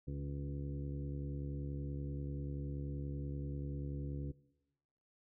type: harmonic tone with a mistuned harmonic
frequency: 70.4 Hz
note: C#2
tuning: 27 cents sharp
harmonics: 1 / 2 / 3 / 4 / 5 / 6 / 7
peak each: -43 / -41 / -54 / -47 / -53 / -59 / -55 dBFS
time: 0.07-4.32 s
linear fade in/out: 10 ms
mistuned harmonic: 5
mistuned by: +18 cents
effects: noise-tail reverb RT60 1.0 s tail -21 dB re dry